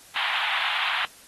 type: band-pass noise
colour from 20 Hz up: white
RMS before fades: -27 dBFS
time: 0.16-1.05 s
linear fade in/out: 0 ms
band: 760 to 3500 Hz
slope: 48 dB/octave
effects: white hiss -50 dBFS RMS until 1.27 s + AAC 32 kbps